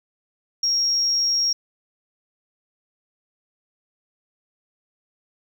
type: tone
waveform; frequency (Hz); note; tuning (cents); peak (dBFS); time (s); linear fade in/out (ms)
sine; 5588; F8; 0; -17; 0.63-1.53; 5
effects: tanh soft clip ceiling -13 dBFS + 9-bit